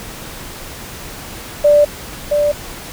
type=tone with echo; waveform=sine; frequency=587.3 Hz; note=D5; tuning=in tune; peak=-6 dBFS; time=1.64-1.85 s; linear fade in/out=10 ms; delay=670 ms; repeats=1; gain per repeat=-5 dB; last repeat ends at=2.52 s; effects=pink hiss -31 dBFS RMS until 2.92 s